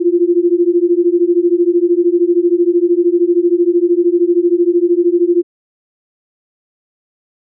sine beating tone pair, 341.7 / 354.7 Hz, F4 / F4, -38 / +27 cents, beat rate 13 Hz, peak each -12 dBFS, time 0-5.43 s, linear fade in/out 20 ms, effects none

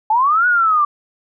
sine linear two-way sweep, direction up then down, 840 to 1478 to 1159 Hz, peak -11 dBFS, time 0.1-0.85 s, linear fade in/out 5 ms, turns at 0.47 s, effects none

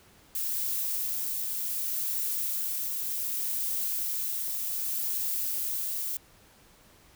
violet noise with tremolo, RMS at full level -30 dBFS, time 0.35-6.17 s, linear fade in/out 2 ms, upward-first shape triangle, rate 0.66 Hz, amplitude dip 25%, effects pink hiss -58 dBFS RMS until 7.15 s

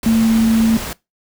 sine tone in noise, 224.9 Hz, A3, 38 cents sharp, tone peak -10 dBFS, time 0.06-0.77 s, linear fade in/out 2 ms, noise pink, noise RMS -26 dBFS, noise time 0.03-0.93 s, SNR +13 dB, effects noise-tail reverb RT60 0.2 s tail -21 dB re dry

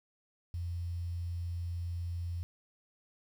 sine tone with quantisation, 86.4 Hz, F2, 18 cents flat, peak -34 dBFS, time 0.54-2.43 s, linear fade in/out 0 ms, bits 10, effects none

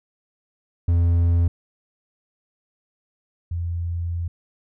triangle / sine tone pair in turn, 85.5 / 85.5 Hz, F2 / F2, -36 / -36 cents, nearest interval unison, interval 0 cents, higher neither, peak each -13 / -23 dBFS, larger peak first, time 0.88-1.48 / 3.51-4.28 s, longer second, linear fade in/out 5 ms, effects none

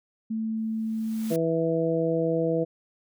sine tone, 221.4 Hz, A3, 11 cents sharp, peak -26 dBFS, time 0.3-1.33 s, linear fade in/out 10 ms
white noise with exponential growth, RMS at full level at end -39 dBFS, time 0.57-1.36 s, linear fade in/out 1 ms, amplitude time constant 170 ms
harmonic tone, 164 Hz, E3, 9 cents flat, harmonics 1 / 2 / 3 / 4, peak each -29 / -28 / -25 / -31 dBFS, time 1.3-2.65 s, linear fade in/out 20 ms
effects none

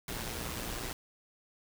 pink noise with amplitude modulation, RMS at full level -36 dBFS, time 0.08-0.93 s, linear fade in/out 2 ms, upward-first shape sine, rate 118 Hz, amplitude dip 55%, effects none

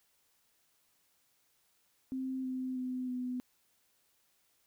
sine tone with pitch steps, 261.6 / 257.8 / 254.2 / 250.5 Hz, C4 / C4 / C4 / B3, 0 / -26 / -50 / +25 cents, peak -34 dBFS, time 2.12-3.4 s, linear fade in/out 0 ms, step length 320 ms, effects white hiss -73 dBFS RMS until 4.66 s

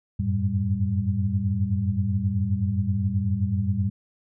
sine tone cluster, 90.9 / 98.6 / 109.7 / 196.2 Hz, F#2 / G2 / A2 / G3, -30 / +11 / -5 / +2 cents, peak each -27 dBFS, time 0.19-3.9 s, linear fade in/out 10 ms, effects none

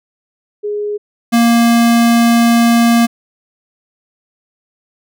sine / square tone pair in turn, 415.3 / 233.7 Hz, G#4 / A#3, 0 / +5 cents, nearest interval minor seventh, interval 995 cents, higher first, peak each -16 / -8 dBFS, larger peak second, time 0.63-0.98 / 1.32-3.07 s, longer second, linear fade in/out 20 ms, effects none

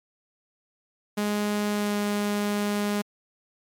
sawtooth tone with pitch glide, 207.7 to 206 Hz, G#3 to G#3, 0 to -14 cents, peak -20 dBFS, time 1.17-3.02 s, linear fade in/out 10 ms, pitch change -14 cents, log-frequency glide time 1.7-1.96 s, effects MP3 96 kbps

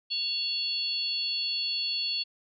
sine tone cluster, 2771 / 3385 / 4415 Hz, F7 / G#7 / C#8, -14 / +32 / -8 cents, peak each -35 / -35 / -29 dBFS, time 0.1-2.24 s, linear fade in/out 20 ms, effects none

